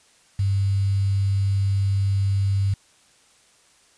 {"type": "tone with quantisation", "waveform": "sine", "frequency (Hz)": 98.3, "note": "G2", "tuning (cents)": 5, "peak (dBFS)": -18, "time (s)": [0.39, 2.74], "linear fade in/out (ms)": 5, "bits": 7, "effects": ["white hiss -57 dBFS RMS until 3.97 s", "resampled to 22050 Hz"]}